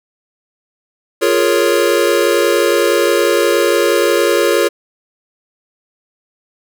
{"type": "chord", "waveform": "square", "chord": "Bb minor seventh", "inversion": "second", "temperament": "equal", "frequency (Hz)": [349.2, 415.3, 466.2, 554.4], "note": ["F4", "Ab4", "Bb4", "Db5"], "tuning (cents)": [0, 0, 0, 0], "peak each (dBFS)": -17, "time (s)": [1.21, 4.69], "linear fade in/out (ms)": 20, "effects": []}